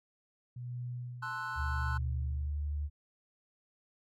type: tone with tremolo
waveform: sine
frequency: 122.7 Hz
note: B2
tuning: 11 cents flat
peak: -36 dBFS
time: 0.56-2.5 s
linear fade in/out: 5 ms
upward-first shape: sine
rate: 0.86 Hz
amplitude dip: 85%
type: chord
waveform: triangle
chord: F# half-diminished seventh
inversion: first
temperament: equal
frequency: 880 / 1046.5 / 1318.5 / 1480 Hz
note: A5 / C6 / E6 / F#6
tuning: 0 / 0 / 0 / 0 cents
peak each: -42 / -40 / -41 / -37 dBFS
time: 1.22-1.98 s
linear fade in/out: 10 ms
type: tone with vibrato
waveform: sine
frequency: 73.42 Hz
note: D2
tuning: in tune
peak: -32 dBFS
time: 1.55-2.9 s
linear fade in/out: 50 ms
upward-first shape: triangle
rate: 12 Hz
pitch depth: 11 cents each way
effects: none